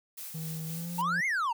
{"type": "noise with tremolo", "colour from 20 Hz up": "blue", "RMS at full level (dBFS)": -41, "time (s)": [0.17, 1.02], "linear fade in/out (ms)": 10, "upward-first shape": "sine", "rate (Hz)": 3.9, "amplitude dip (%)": 35}
{"type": "tone with pitch glide", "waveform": "triangle", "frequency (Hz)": [160, 173.48], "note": ["D#3", "F3"], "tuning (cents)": [49, -11], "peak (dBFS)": -33, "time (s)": [0.34, 1.21], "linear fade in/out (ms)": 10, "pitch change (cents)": 140, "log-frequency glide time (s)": [0.66, 0.91]}
{"type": "exponential two-way sweep", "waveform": "triangle", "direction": "up then down", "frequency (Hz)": [880, 2200, 880], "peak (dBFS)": -25, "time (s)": [0.98, 1.53], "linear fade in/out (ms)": 10, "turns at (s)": 1.26}
{"effects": []}